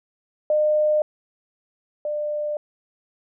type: tone pair in turn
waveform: sine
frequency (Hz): 607 / 596.9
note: D#5 / D5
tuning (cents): -43 / +28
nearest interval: unison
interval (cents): 29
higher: first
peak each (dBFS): -16 / -23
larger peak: first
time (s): 0.5-1.02 / 2.05-2.57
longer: neither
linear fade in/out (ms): 2
effects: none